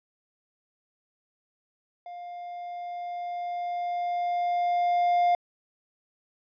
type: tone with level ramp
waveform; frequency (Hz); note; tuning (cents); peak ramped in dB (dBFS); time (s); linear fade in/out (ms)
triangle; 704; F5; +14; -36 to -17; 2.06-5.35; 2
effects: resampled to 11025 Hz